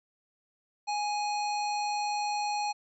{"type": "harmonic tone with a mistuned harmonic", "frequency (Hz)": 830.6, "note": "G#5", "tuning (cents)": 0, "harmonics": [1, 3, 5, 7, 9], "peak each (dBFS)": [-29, -39, -39, -46, -48], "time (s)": [0.87, 2.73], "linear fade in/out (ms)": 20, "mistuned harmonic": 5, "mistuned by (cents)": 41, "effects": []}